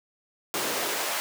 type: noise with high-pass filter sweep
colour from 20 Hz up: pink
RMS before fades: -29 dBFS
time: 0.54-1.2 s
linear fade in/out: 0 ms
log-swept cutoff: 280 to 790 Hz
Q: 0.94
effects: none